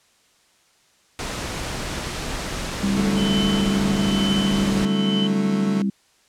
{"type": "noise", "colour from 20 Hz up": "pink", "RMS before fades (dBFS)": -28, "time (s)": [1.19, 4.85], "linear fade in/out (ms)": 0}
{"type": "harmonic tone", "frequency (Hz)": 66, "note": "C2", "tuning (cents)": 16, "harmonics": [3, 4, 5], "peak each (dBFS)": [-19, -32, -32], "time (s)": [2.83, 5.9], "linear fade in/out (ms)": 5}
{"type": "chord", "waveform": "25% pulse", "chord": "D major", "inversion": "none", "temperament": "equal", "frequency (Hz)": [146.83, 185, 220], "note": ["D3", "F#3", "A3"], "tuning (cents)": [0, 0, 0], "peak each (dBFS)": [-26, -28, -25], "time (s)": [2.97, 5.82], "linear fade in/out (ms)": 0}
{"type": "tone with tremolo", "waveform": "sine", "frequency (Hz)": 3041, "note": "F#7", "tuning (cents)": 47, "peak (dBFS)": -24, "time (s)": [3.17, 5.27], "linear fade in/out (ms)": 2, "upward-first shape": "triangle", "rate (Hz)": 1.1, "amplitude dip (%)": 95}
{"effects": ["white hiss -59 dBFS RMS until 6.28 s", "low-pass 8000 Hz 12 dB/octave"]}